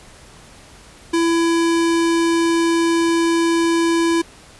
square tone, 334.1 Hz, E4, 23 cents sharp, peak -15 dBFS, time 1.13-4.22 s, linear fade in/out 10 ms, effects pink hiss -44 dBFS RMS until 4.59 s + resampled to 24000 Hz

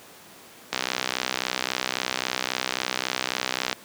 click train, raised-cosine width 0.2 ms, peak -6 dBFS, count 192, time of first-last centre 0.73-3.728 s, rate 63.7 Hz, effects pink hiss -47 dBFS RMS until 3.84 s + high-pass 200 Hz 12 dB/octave

